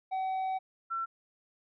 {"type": "tone pair in turn", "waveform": ["triangle", "sine"], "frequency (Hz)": [758, 1350.6], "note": ["F#5", "E6"], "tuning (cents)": [42, 42], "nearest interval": "minor seventh", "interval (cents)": 1000, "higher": "second", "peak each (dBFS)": [-28, -31], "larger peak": "first", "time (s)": [[0.11, 0.59], [0.9, 1.06]], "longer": "first", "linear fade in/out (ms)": 20, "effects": ["resampled to 11025 Hz"]}